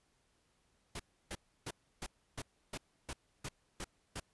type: noise bursts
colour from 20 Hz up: pink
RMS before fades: -42 dBFS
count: 10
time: 0.95-4.2 s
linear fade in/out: 5 ms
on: 46 ms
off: 310 ms
effects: pink hiss -75 dBFS RMS until 4.33 s + resampled to 24000 Hz